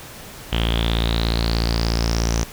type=tone with low-pass filter sweep; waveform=sawtooth; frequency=56.8 Hz; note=A#1; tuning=44 cents flat; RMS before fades=-20 dBFS; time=0.52-2.44 s; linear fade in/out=10 ms; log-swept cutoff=3100 to 6100 Hz; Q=8.7; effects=pink hiss -38 dBFS RMS until 2.52 s